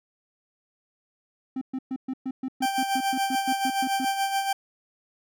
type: tone bursts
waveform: triangle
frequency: 261.6 Hz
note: C4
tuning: in tune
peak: -25 dBFS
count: 15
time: 1.56-4.05 s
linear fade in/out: 5 ms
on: 54 ms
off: 120 ms
type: tone with tremolo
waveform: 40% pulse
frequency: 784 Hz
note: G5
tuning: in tune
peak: -21 dBFS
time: 2.62-4.53 s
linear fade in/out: 5 ms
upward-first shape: sine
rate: 7 Hz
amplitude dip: 55%
effects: none